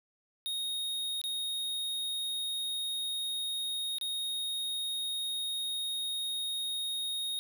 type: tone with dropouts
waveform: square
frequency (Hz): 3729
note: A#7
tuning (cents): 0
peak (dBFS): -33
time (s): 0.46-7.39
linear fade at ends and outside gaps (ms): 0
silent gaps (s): 1.215-1.239 / 3.984-4.012
effects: none